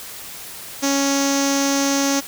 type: tone with low-pass filter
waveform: sawtooth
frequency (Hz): 277.2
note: C#4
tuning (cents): 0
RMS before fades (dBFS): -19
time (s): 0.82-2.21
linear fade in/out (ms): 20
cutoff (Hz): 6200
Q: 6.9
effects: white hiss -35 dBFS RMS until 2.27 s